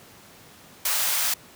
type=high-pass noise; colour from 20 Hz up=white; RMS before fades=-24 dBFS; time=0.85-1.34 s; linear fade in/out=5 ms; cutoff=630 Hz; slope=24 dB/octave; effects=pink hiss -49 dBFS RMS until 1.55 s + high-pass 100 Hz 12 dB/octave

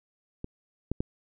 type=clicks; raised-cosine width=3 ms; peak=-22 / -15 / -15 dBFS; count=3; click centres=0.444 / 0.916 / 1.005 s; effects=none

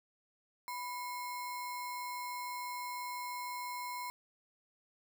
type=tone with sample-and-hold; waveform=sine; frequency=987 Hz; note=B5; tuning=1 cent flat; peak=-38 dBFS; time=0.68-4.1 s; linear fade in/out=0 ms; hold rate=3150 Hz; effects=none

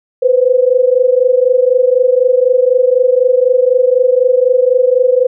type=tone pair together; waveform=sine; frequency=493.9 / 517.9 Hz; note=B4 / C5; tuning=0 / -18 cents; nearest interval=minor second; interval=82 cents; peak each=-10 dBFS; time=0.22-5.27 s; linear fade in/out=10 ms; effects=none

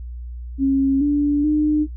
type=tone with pitch steps; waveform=sine; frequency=271.4 / 290.3 / 302.3 Hz; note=C#4 / D4 / D#4; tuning=-36 / -20 / -50 cents; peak=-14 dBFS; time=0.58-1.87 s; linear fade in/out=50 ms; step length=430 ms; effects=noise-tail reverb RT60 0.1 s tail -18 dB re dry + added 60 Hz sine -29 dBFS peak until 1.96 s

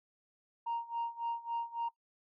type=tone with tremolo; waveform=sine; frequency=932.3 Hz; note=A#5; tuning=in tune; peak=-30 dBFS; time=0.66-1.89 s; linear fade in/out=10 ms; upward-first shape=sine; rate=3.6 Hz; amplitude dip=90%; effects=noise-tail reverb RT60 0.1 s tail -20 dB re dry + tanh soft clip ceiling -30 dBFS

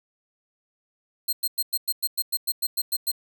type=tone bursts; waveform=5% pulse; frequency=4186 Hz; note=C8; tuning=in tune; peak=-15 dBFS; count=13; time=1.28-3.117 s; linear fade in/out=10 ms; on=49 ms; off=100 ms; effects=none

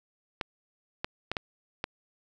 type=clicks; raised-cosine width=0.3 ms; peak=-14 dBFS; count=5; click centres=0.412 / 1.045 / 1.316 / 1.368 / 1.841 s; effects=none

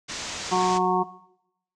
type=low-pass noise; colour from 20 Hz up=white; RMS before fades=-34 dBFS; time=0.08-0.79 s; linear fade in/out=20 ms; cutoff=7300 Hz; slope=48 dB/octave
type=harmonic tone; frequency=183.4 Hz; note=F#3; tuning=15 cents flat; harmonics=1 / 2 / 4 / 5 / 6; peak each=-28 / -25 / -25 / -25 / -26 dBFS; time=0.51-1.04 s; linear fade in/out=20 ms
effects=noise-tail reverb RT60 0.8 s tail -18 dB re dry

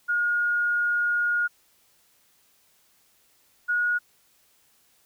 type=tone pair in turn; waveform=sine; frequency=1432 / 1447.8 Hz; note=F6 / F#6; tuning=+43 / -38 cents; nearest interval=unison; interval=19 cents; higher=second; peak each=-21 dBFS; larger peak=neither; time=0.08-1.48 / 3.68-3.99 s; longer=first; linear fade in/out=20 ms; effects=white hiss -63 dBFS RMS until 5.05 s

